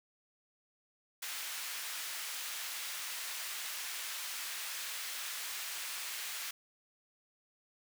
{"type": "high-pass noise", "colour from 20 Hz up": "pink", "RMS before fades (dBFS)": -41, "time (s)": [1.22, 6.51], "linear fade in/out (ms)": 5, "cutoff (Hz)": 1700, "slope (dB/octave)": 12, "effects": []}